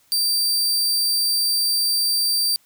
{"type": "tone", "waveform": "sawtooth", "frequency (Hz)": 4675, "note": "D8", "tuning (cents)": -9, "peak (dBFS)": -15, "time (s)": [0.12, 2.56], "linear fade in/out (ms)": 0, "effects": ["white hiss -59 dBFS RMS until 2.65 s"]}